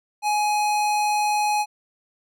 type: tone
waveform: square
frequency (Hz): 838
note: G#5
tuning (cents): +15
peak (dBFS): -20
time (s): 0.22-1.66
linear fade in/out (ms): 50
effects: low-pass 12000 Hz 12 dB/octave